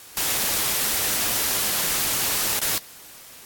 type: noise with dropouts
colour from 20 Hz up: white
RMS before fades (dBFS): -23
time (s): 0.17-2.78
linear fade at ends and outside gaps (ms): 1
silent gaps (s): 2.592-2.615
effects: white hiss -44 dBFS RMS until 3.45 s + AAC 64 kbps